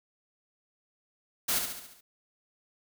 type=noise with echo; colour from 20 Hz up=white; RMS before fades=-28 dBFS; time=1.48-1.59 s; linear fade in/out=10 ms; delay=70 ms; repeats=6; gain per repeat=-5 dB; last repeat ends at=2.01 s; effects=none